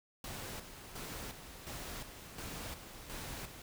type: noise with tremolo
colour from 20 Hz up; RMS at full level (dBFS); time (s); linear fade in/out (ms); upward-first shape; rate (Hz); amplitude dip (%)
pink; -44; 0.24-3.62; 2; square; 1.4; 55
effects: none